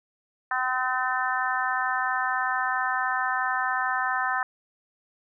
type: harmonic tone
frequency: 255.5 Hz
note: C4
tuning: 41 cents flat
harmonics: 3 / 4 / 5 / 6 / 7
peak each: -30 / -30 / -30 / -30 / -30 dBFS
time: 0.51-4.43 s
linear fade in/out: 2 ms
effects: none